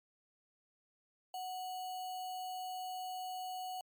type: tone with sample-and-hold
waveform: sine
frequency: 740 Hz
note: F#5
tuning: in tune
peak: -39 dBFS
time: 1.34-3.81 s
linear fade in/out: 2 ms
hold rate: 3675 Hz
effects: MP3 96 kbps